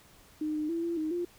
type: tone with pitch steps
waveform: sine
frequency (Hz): 306.6 / 304.5 / 334.1 / 339.2 / 312 / 349.6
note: D#4 / D#4 / E4 / E4 / D#4 / F4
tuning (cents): -25 / -37 / +23 / +50 / +5 / +2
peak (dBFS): -29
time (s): 0.41-1.25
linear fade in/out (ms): 5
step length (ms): 140
effects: pink hiss -58 dBFS RMS until 1.38 s